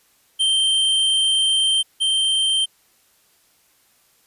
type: tone pair in turn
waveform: square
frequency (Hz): 3136 / 3136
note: G7 / G7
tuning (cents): 0 / 0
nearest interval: unison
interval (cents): 0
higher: neither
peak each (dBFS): -16 / -17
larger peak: first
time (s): 0.39-1.83 / 2-2.66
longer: first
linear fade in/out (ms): 20
effects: white hiss -59 dBFS RMS until 4.26 s + resampled to 32000 Hz